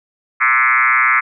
sine tone with frequency modulation, 1700 Hz, G#6, 40 cents sharp, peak -10 dBFS, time 0.4-1.21 s, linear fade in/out 20 ms, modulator 127 Hz, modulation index 4.4, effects none

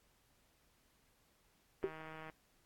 click train, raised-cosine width 0.5 ms, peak -35 dBFS, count 75, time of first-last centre 1.83-2.298 s, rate 158 Hz
sine tone with exponential decay, 387.8 Hz, G4, 19 cents flat, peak -28 dBFS, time 1.84-1.93 s, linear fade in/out 0 ms, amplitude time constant 18 ms
effects pink hiss -73 dBFS RMS until 2.65 s + AAC 64 kbps

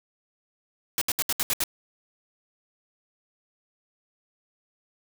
white noise bursts, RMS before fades -25 dBFS, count 7, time 0.98-1.638 s, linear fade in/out 0 ms, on 34 ms, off 70 ms, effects none

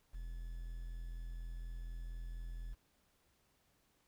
triangle tone with quantisation, 42.09 Hz, E1, 37 cents sharp, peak -40 dBFS, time 0.13-2.75 s, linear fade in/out 20 ms, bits 11, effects pink hiss -75 dBFS RMS until 4.07 s

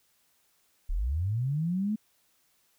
sine linear sweep, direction up, 30.46 to 220 Hz, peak -26 dBFS, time 0.89-1.96 s, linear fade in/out 10 ms, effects white hiss -69 dBFS RMS until 2.78 s

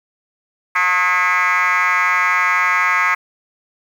sine tone with frequency modulation, 1634 Hz, G#6, 29 cents flat, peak -11 dBFS, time 0.75-3.15 s, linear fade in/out 10 ms, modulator 184 Hz, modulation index 3.5, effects tanh soft clip ceiling -10 dBFS + 7-bit

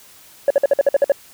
sine tone bursts, 560 Hz, C#5, 18 cents sharp, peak -7 dBFS, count 9, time 0.48-1.12 s, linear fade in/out 2 ms, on 24 ms, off 53 ms, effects tanh soft clip ceiling -8 dBFS + white hiss -46 dBFS RMS until 1.33 s

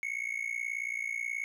triangle tone with amplitude modulation, 2200 Hz, C#7, 14 cents flat, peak -27 dBFS, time 0.03-1.44 s, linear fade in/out 0 ms, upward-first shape sine, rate 58.5 Hz, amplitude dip 90%, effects none

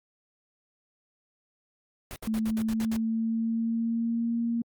pink noise bursts, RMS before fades -39 dBFS, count 8, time 2.11-2.965 s, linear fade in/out 0 ms, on 50 ms, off 65 ms
sine tone with pitch glide, 220 to 233.1 Hz, A3 to A#3, 0 to 0 cents, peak -25 dBFS, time 2.27-4.62 s, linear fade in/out 5 ms, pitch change +100 cents, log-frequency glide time 2.42-4.38 s
effects Opus 48 kbps

